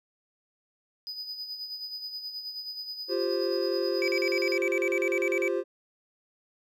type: tone with tremolo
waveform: triangle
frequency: 4978 Hz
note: D#8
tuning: in tune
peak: -32 dBFS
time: 1.07-4.57 s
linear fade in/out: 0 ms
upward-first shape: sine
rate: 9.4 Hz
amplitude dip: 55%
type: chord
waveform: triangle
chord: F suspended second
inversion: none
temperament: just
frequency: 349.2 / 392.9 / 523.8 Hz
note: F4 / G4 / C5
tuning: 0 / +4 / +2 cents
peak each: -28 / -28 / -29 dBFS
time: 3.08-5.64 s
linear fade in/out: 50 ms
type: tone bursts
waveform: triangle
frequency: 2300 Hz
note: D7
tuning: 37 cents flat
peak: -26 dBFS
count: 15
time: 4.02-5.479 s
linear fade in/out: 0 ms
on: 59 ms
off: 41 ms
effects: none